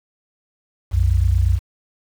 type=tone pair together; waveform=sine; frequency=62.2 / 90.7 Hz; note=B1 / F#2; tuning=+13 / -34 cents; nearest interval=perfect fifth; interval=653 cents; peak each=-16 dBFS; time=0.91-1.6 s; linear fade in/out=50 ms; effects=7-bit